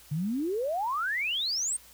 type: exponential sweep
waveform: sine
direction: up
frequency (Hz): 140.2 to 8870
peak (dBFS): -27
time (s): 0.11-1.77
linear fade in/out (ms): 10
effects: added 60 Hz sine -62 dBFS peak until 1.93 s + white hiss -54 dBFS RMS until 1.93 s